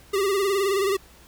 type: tone with vibrato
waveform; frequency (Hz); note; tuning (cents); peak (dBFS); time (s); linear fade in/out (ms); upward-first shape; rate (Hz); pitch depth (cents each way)
square; 393.5; G4; +7; -21; 0.13-0.97; 10; sine; 19; 71
effects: added 60 Hz sine -53 dBFS peak until 1.27 s + pink hiss -52 dBFS RMS until 1.27 s